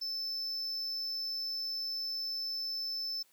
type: tone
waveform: triangle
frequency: 5274 Hz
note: E8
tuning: in tune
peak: -33 dBFS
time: 0.01-3.23 s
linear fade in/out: 10 ms
effects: white hiss -67 dBFS RMS until 3.32 s + high-pass 150 Hz 12 dB/octave